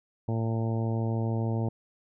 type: harmonic tone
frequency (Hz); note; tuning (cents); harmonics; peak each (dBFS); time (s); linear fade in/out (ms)
113.3; A#2; -49; 1 / 2 / 3 / 4 / 5 / 6 / 7 / 8; -27 / -33 / -37 / -39 / -41 / -43 / -44 / -45; 0.28-1.69; 5
effects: none